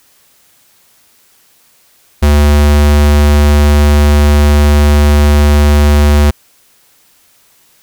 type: tone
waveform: square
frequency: 73.42 Hz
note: D2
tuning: in tune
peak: -5 dBFS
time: 2.22-6.31 s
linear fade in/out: 10 ms
effects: white hiss -49 dBFS RMS until 7.82 s